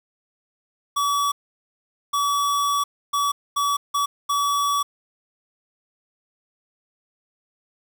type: tone bursts at uneven times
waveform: square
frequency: 1140 Hz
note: C#6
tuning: 48 cents sharp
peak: -20 dBFS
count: 6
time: 0.96-1.32 / 2.13-2.84 / 3.13-3.32 / 3.56-3.77 / 3.94-4.06 / 4.29-4.83 s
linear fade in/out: 10 ms
effects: 8-bit